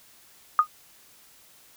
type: tone with exponential decay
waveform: sine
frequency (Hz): 1235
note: D#6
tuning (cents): -13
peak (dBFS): -10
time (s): 0.59-0.67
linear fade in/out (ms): 1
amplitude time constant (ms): 17
effects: white hiss -55 dBFS RMS until 1.76 s